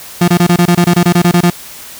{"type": "tone bursts", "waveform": "35% pulse", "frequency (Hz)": 174.61, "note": "F3", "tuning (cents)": 0, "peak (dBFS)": -4, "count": 14, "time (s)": [0.21, 1.502], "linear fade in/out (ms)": 5, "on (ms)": 70, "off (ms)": 24, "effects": ["white hiss -31 dBFS RMS until 1.99 s"]}